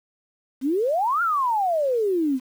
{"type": "exponential two-way sweep", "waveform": "sine", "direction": "up then down", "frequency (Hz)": [246.9, 1430, 246.9], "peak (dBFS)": -19, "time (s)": [0.61, 2.4], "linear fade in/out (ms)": 50, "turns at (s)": 1.22, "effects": ["8-bit"]}